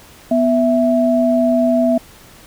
sine tone pair together, 247.2 / 659.3 Hz, B3 / E5, +2 / 0 cents, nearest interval octave + perfect fourth, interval 1698 cents, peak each -14 dBFS, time 0.31-1.98 s, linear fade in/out 5 ms, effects pink hiss -43 dBFS RMS until 2.46 s

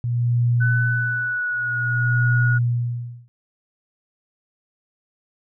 sine tone with tremolo, 120 Hz, B2, 49 cents flat, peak -15 dBFS, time 0.04-3.28 s, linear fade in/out 0 ms, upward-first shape sine, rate 0.53 Hz, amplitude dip 100%
sine tone with pitch glide, 1500 to 1450.6 Hz, F#6 to F#6, +23 to -35 cents, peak -21 dBFS, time 0.6-2.59 s, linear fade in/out 20 ms, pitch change -58 cents, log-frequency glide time 0.88-1.76 s
effects none

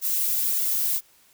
violet noise with flanger, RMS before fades -24 dBFS, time 0.01-1.01 s, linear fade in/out 50 ms, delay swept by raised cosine 1.4 to 3.3 ms, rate 1.6 Hz, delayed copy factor +0.5, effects white hiss -58 dBFS RMS until 1.33 s

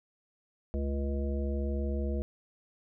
harmonic tone with a mistuned harmonic, 69.3 Hz, C#2, in tune, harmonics 1 / 3 / 5 / 7 / 9, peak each -30 / -37 / -40 / -41 / -43 dBFS, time 0.74-2.22 s, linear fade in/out 0 ms, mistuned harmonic 3, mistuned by +56 cents, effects none

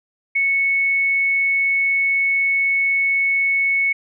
sine tone, 2209 Hz, C#7, 7 cents flat, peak -15 dBFS, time 0.35-3.93 s, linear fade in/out 10 ms, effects none

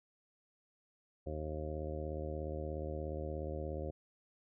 harmonic tone, 76.9 Hz, D#2, 20 cents flat, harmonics 1 / 2 / 3 / 4 / 5 / 6 / 7 / 8 / 9, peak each -41 / -47 / -52 / -48 / -46 / -52 / -44 / -54 / -52 dBFS, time 1.26-3.91 s, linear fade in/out 10 ms, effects none

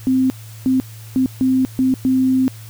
sine tone bursts at uneven times, 260 Hz, C4, 11 cents flat, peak -12 dBFS, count 6, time 0.07-0.3 / 0.66-0.8 / 1.16-1.26 / 1.41-1.65 / 1.79-1.94 / 2.05-2.48 s, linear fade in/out 0 ms, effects added 110 Hz sine -34 dBFS peak until 2.69 s + white hiss -43 dBFS RMS until 2.69 s

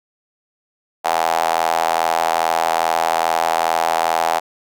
sawtooth tone with high-pass filter, 82.41 Hz, E2, in tune, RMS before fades -18 dBFS, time 1.04-4.4 s, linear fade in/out 20 ms, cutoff 760 Hz, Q 4.8, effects none

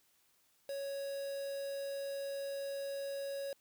triangle tone with quantisation, 554.4 Hz, C#5, in tune, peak -36 dBFS, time 0.69-3.53 s, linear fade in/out 2 ms, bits 8, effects white hiss -72 dBFS RMS until 3.6 s

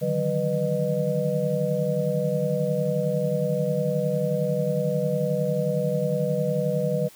sine tone cluster, 149.3 / 160.4 / 188.5 / 493.3 / 611 Hz, D3 / E3 / F#3 / B4 / D#5, +29 / -47 / +32 / -2 / -32 cents, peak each -28 / -31 / -29 / -26 / -28 dBFS, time 0.01-7.09 s, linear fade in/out 20 ms, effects white hiss -50 dBFS RMS until 7.15 s

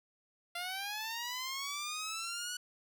10% pulse linear sweep, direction up, 688 to 1480 Hz, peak -29 dBFS, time 0.55-2.57 s, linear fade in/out 5 ms, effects none

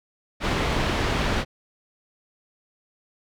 pink low-pass noise, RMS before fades -24 dBFS, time 0.4-1.45 s, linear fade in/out 50 ms, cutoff 3500 Hz, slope 12 dB/octave, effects none

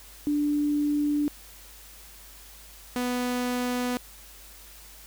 sine / sawtooth tone pair in turn, 293.7 / 247.3 Hz, D4 / B3, 0 / +3 cents, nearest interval minor third, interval 297 cents, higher first, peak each -22 dBFS, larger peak neither, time 0.27-1.28 / 2.96-3.97 s, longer neither, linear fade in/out 0 ms, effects added 50 Hz sine -51 dBFS peak until 5.06 s + white hiss -49 dBFS RMS until 5.06 s

